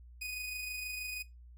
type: tone with amplitude modulation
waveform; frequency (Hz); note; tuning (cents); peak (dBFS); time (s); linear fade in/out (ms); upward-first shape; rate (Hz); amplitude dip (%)
sawtooth; 2489; D#7; 0; -33; 0.21-1.23; 10; sine; 26.3; 35
effects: noise-tail reverb RT60 0.2 s tail -19 dB re dry + added 60 Hz sine -51 dBFS peak until 1.57 s

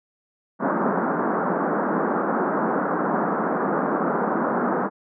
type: band-pass noise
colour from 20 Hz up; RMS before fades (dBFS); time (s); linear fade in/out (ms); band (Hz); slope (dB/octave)
pink; -23; 0.59-4.9; 50; 180 to 1500; 48
effects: none

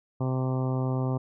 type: harmonic tone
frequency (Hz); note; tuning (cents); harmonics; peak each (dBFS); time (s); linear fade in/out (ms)
129.7; C3; -15; 1 / 2 / 3 / 4 / 5 / 6 / 7 / 8 / 9; -26 / -32 / -36 / -38 / -40 / -42 / -43 / -44 / -45; 0.2-1.18; 10
effects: none

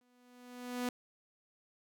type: tone with exponential growth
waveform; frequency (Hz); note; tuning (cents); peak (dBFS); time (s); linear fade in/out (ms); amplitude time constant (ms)
sawtooth; 246.9; B3; 0; -28; 0.01-0.89; 2; 190
effects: none

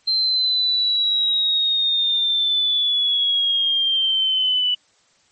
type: linear sweep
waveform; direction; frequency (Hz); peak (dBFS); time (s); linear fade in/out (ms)
sine; down; 4133 to 2960; -16; 0.07-4.75; 10
effects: white hiss -59 dBFS RMS until 5.31 s + MP3 32 kbps

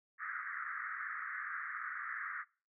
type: band-pass noise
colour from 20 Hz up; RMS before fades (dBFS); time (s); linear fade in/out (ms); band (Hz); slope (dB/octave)
pink; -42; 0.18-2.45; 50; 1200 to 2000; 96
effects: noise-tail reverb RT60 0.4 s tail -25 dB re dry

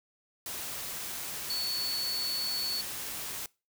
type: tone in noise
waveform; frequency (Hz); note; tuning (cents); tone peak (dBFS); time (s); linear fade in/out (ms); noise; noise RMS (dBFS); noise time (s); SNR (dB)
sine; 4435; C#8; 0; -30; 1.5-2.81; 2; white; -38; 0.46-3.46; +5
effects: noise-tail reverb RT60 0.3 s tail -24 dB re dry

